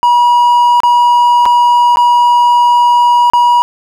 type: tone with dropouts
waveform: triangle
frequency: 964 Hz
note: B5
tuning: 42 cents flat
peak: -3 dBFS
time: 0.03-3.62 s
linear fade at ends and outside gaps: 0 ms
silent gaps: 0.803-0.834 / 1.455-1.461 / 1.959-1.971 / 3.3-3.335 s
effects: none